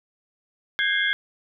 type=tone cluster; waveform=sine; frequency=1545 / 1637 / 2113 / 3211 / 3401 Hz; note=G6 / G#6 / C7 / G7 / G#7; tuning=-26 / -25 / +16 / +41 / +40 cents; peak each=-30 / -23 / -26 / -30 / -29 dBFS; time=0.79-1.13 s; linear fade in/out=0 ms; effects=none